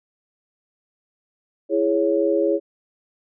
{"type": "chord", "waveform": "sine", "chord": "C# minor", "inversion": "first", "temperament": "just", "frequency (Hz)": [332.6, 415.8, 554.4], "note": ["E4", "G#4", "C#5"], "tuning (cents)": [16, 2, 0], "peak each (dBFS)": -21, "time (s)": [1.69, 2.6], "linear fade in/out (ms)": 50, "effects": []}